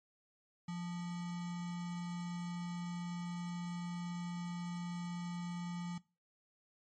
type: tone with sample-and-hold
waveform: sine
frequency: 174.61 Hz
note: F3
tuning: in tune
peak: -38 dBFS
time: 0.68-5.98 s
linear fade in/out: 5 ms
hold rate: 1050 Hz
effects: noise-tail reverb RT60 0.3 s tail -21 dB re dry + MP3 32 kbps